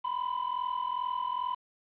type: ring-modulated tone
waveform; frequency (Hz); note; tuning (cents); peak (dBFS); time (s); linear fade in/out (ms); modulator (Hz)
triangle; 1000; B5; +21; -25; 0.04-1.55; 10; 21.2
effects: resampled to 8000 Hz + 9-bit